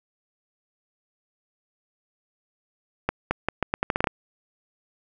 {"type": "accelerating click train", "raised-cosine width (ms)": 0.5, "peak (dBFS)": -7, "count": 11, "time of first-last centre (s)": [3.09, 4.072], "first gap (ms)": 220, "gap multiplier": 0.8, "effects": []}